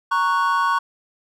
triangle chord, F# major, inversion first, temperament equal, 932.3 / 1108.7 / 1480 Hz, A#5 / C#6 / F#6, 0 / 0 / 0 cents, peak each -21 / -17 / -22 dBFS, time 0.11-0.79 s, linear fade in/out 10 ms, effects none

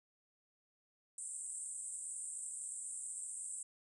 pink band-pass noise, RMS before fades -45 dBFS, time 1.18-3.63 s, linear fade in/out 2 ms, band 7800 to 9100 Hz, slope 96 dB/octave, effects none

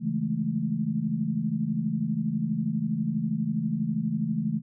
sine chord, A major seventh, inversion first, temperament equal, 138.59 / 164.81 / 207.7 / 220 Hz, C#3 / E3 / G#3 / A3, 0 / 0 / 0 / 0 cents, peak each -34 / -30 / -32 / -28 dBFS, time 0-4.62 s, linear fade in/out 50 ms, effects none

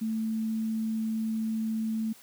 sine tone, 221.2 Hz, A3, 9 cents sharp, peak -27 dBFS, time 0.01-2.13 s, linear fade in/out 10 ms, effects white hiss -54 dBFS RMS until 2.22 s + high-pass 100 Hz 12 dB/octave

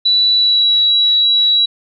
sine tone with pitch glide, 3951 to 3901 Hz, B7 to B7, 0 to -22 cents, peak -9 dBFS, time 0.05-1.66 s, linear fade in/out 10 ms, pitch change -22 cents, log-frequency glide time 0.36-0.66 s, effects none

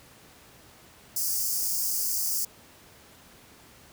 white high-pass noise, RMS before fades -28 dBFS, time 1.16-2.45 s, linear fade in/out 5 ms, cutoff 4700 Hz, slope 96 dB/octave, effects pink hiss -53 dBFS RMS until 3.92 s + high-pass 60 Hz 12 dB/octave

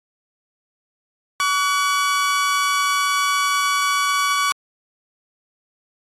sawtooth tone pair together, 1137 / 1477.8 Hz, C#6 / F#6, +44 / -3 cents, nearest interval perfect fourth, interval 453 cents, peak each -14 / -21 dBFS, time 1.4-4.52 s, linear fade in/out 0 ms, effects low-pass 10000 Hz 12 dB/octave + AAC 48 kbps

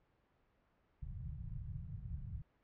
white low-pass noise, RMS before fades -45 dBFS, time 1.02-2.42 s, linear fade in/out 5 ms, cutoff 150 Hz, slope 48 dB/octave, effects pink hiss -75 dBFS RMS until 2.63 s + low-pass 2000 Hz 12 dB/octave

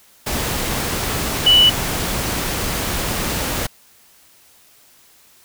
sine tone in noise, 2964 Hz, F#7, 2 cents sharp, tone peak -8 dBFS, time 1.46-1.7 s, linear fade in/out 10 ms, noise pink, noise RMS -22 dBFS, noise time 0.26-3.67 s, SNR +11 dB, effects white hiss -51 dBFS RMS until 5.44 s

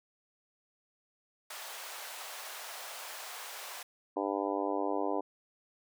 pink high-pass noise, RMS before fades -44 dBFS, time 1.5-3.83 s, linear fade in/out 5 ms, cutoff 620 Hz, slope 24 dB/octave
harmonic tone, 99.5 Hz, G2, 26 cents sharp, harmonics 3 / 4 / 5 / 6 / 7 / 8 / 9 / 10, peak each -36 / -37 / -38 / -39 / -39 / -40 / -41 / -41 dBFS, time 4.16-5.21 s, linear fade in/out 10 ms
effects none

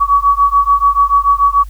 sine beating tone pair, 1129 / 1135.9 Hz, C#6 / C#6, +31 / +42 cents, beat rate 6.9 Hz, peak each -11 dBFS, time 0-1.64 s, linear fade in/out 20 ms, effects added 50 Hz sine -26 dBFS peak until 1.69 s + white hiss -49 dBFS RMS until 1.69 s

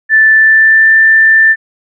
sine tone with pitch glide, 1760 to 1777.4 Hz, A6 to A6, 0 to +17 cents, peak -3 dBFS, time 0.09-1.56 s, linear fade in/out 50 ms, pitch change +17 cents, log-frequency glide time 0.33-0.92 s, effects none

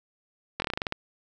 slowing click train, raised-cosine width 0.3 ms, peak -12 dBFS, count 10, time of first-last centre 0.6-0.924 s, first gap 21 ms, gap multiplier 1.13, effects none

